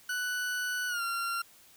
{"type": "tone with pitch glide", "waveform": "40% pulse", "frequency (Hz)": [1485, 1377.6], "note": ["F#6", "F6"], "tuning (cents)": [6, -24], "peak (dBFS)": -30, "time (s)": [0.09, 1.42], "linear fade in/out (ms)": 5, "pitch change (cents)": -130, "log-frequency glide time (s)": [0.88, 1.02], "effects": ["white hiss -58 dBFS RMS until 1.76 s"]}